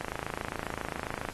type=click train; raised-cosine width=0.5 ms; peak=-18 dBFS; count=36; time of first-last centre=0.01-1.287 s; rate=27.4 Hz; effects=pink hiss -47 dBFS RMS until 1.33 s + AAC 32 kbps